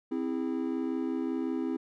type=chord; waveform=triangle; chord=C augmented; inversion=none; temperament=just; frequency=261.6 / 327 / 408.8 Hz; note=C4 / E4 / G#4; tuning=0 / -14 / -27 cents; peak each=-30 / -31 / -36 dBFS; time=0.11-1.77 s; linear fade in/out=10 ms; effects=none